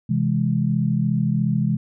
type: chord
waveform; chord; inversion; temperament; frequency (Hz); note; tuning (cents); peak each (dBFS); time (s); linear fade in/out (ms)
sine; C augmented; none; equal; 130.81 / 164.81 / 207.7; C3 / E3 / G#3; 0 / 0 / 0; -22; 0.09-1.77; 10
effects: none